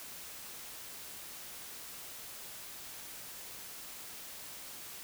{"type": "silence", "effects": ["white hiss -47 dBFS RMS until 5.03 s"]}